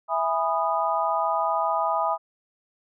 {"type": "chord", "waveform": "sine", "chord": "E major seventh", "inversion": "none", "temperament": "just", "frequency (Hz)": [659.3, 824.1, 988.9, 1236.1], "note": ["E5", "G#5", "B5", "D#6"], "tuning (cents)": [0, -14, 2, -12], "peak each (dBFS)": -27, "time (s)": [0.08, 2.18], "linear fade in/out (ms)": 50, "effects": []}